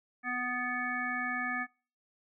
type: harmonic tone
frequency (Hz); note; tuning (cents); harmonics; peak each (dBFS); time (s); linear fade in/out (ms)
247.8; B3; +6; 1 / 3 / 5 / 7 / 9; -40 / -40 / -39 / -34 / -39; 0.23-1.67; 50
effects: noise-tail reverb RT60 0.4 s tail -25 dB re dry